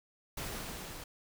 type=noise with level ramp; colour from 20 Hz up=pink; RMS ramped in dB=-39 to -46 dBFS; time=0.37-1.04 s; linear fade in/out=5 ms; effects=none